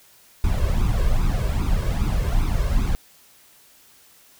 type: noise with flanger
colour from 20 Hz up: brown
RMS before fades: -20 dBFS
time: 0.44-2.95 s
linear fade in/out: 0 ms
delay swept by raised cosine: 0.8 to 1.9 ms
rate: 2.5 Hz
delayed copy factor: +0.7
effects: white hiss -53 dBFS RMS until 4.39 s